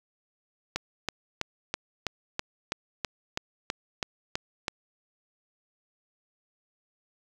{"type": "click train", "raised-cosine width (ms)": 0.2, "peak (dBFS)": -11, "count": 13, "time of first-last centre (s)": [0.76, 4.682], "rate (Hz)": 3.06, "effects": ["7-bit"]}